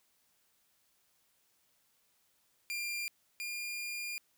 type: tone pair in turn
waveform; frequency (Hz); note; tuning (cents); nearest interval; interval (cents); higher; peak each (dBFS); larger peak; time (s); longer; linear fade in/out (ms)
sawtooth; 2392 / 2411; D7 / D7; +31 / +45; unison; 14; second; -32 / -34; first; 2.7-3.08 / 3.4-4.18; second; 0
effects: white hiss -73 dBFS RMS until 4.37 s